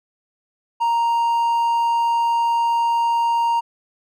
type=tone; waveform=triangle; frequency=932.3 Hz; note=A#5; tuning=in tune; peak=-14 dBFS; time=0.8-3.61 s; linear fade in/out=20 ms; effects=none